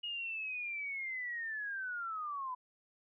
sine linear sweep, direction down, 2884 to 990 Hz, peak -37 dBFS, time 0.03-2.55 s, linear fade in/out 10 ms, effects none

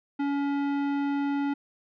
sine tone with tanh clipping, 282.5 Hz, C#4, 33 cents sharp, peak -27 dBFS, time 0.19-1.54 s, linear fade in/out 10 ms, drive 16 dB, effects none

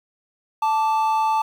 triangle tone pair together, 879.8 / 1170 Hz, A5 / D6, 0 / -7 cents, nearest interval perfect fourth, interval 493 cents, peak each -16 / -24 dBFS, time 0.62-1.42 s, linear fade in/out 5 ms, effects 8-bit

